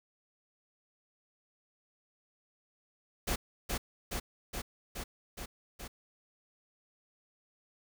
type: noise with echo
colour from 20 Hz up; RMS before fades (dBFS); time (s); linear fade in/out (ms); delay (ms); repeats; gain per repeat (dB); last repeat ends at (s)
pink; -32; 3.27-3.36; 10; 420; 6; -2; 5.88
effects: none